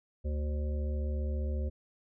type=harmonic tone with a mistuned harmonic; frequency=74.6 Hz; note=D2; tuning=28 cents sharp; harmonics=1 / 3 / 5 / 7 / 8; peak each=-30 / -43 / -46 / -45 / -51 dBFS; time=0.24-1.7 s; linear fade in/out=20 ms; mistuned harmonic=1; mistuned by=-52 cents; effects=none